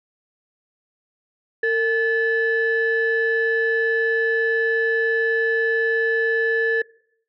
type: tone pair together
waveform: sine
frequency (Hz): 454.6 / 1734.3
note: A#4 / A6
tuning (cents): -43 / -25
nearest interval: octave + major seventh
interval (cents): 2318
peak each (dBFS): -19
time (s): 1.63-6.82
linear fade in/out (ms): 5
effects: noise-tail reverb RT60 0.7 s tail -23 dB re dry + tanh soft clip ceiling -12 dBFS